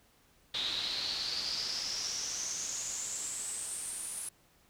brown noise with band-pass filter sweep, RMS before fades -37 dBFS, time 0.54-4.29 s, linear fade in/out 5 ms, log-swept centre 3700 to 10000 Hz, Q 8.1, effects pink hiss -66 dBFS RMS until 4.69 s

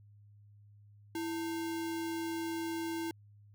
sine tone with sample-and-hold, 330 Hz, E4, 2 cents sharp, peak -34 dBFS, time 1.15-3.11 s, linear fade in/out 2 ms, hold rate 1225 Hz, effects added 103 Hz sine -56 dBFS peak until 3.54 s

